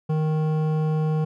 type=tone with hard clipping; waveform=sine; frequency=155.56 Hz; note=D#3; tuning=in tune; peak=-22 dBFS; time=0.09-1.25 s; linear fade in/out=10 ms; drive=12 dB; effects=none